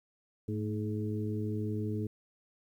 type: harmonic tone with a mistuned harmonic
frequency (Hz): 105.9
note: G#2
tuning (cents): +34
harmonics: 1 / 2 / 3 / 4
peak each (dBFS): -34 / -37 / -39 / -40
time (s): 0.48-2.07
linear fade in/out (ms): 5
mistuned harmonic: 2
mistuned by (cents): +51
effects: 11-bit